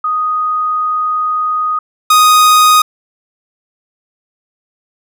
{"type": "tone pair in turn", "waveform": ["sine", "45% pulse"], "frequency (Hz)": [1244.5, 1244.5], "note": ["D#6", "D#6"], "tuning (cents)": [0, 0], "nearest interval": "unison", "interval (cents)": 0, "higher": "neither", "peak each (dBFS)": [-12, -5], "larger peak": "second", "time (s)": [[0.04, 1.79], [2.1, 2.82]], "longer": "first", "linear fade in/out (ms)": 5, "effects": []}